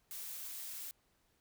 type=noise; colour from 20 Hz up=blue; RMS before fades=-45 dBFS; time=0.11-0.91 s; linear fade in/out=0 ms; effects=pink hiss -75 dBFS RMS until 1.4 s